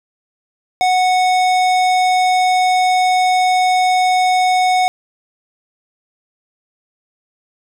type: tone with hard clipping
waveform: sine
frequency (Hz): 737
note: F#5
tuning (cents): -7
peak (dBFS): -13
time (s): 0.81-4.88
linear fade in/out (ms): 0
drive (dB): 16
effects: none